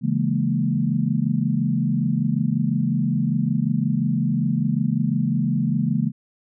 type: chord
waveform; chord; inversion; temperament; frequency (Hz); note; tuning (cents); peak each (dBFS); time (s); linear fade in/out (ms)
sine; A# half-diminished seventh; first; equal; 138.59 / 164.81 / 207.7 / 233.1; C#3 / E3 / G#3 / A#3; 0 / 0 / 0 / 0; -24; 0.01-6.12; 50
effects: none